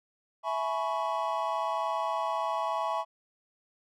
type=chord; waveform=triangle; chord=C# minor seventh; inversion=first; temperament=equal with one note detuned; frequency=659.3 / 844.6 / 987.8 / 1108.7 Hz; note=E5 / G#5 / B5 / C#6; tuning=0 / +29 / 0 / 0 cents; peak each=-32 dBFS; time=0.43-3.05 s; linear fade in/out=50 ms; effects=none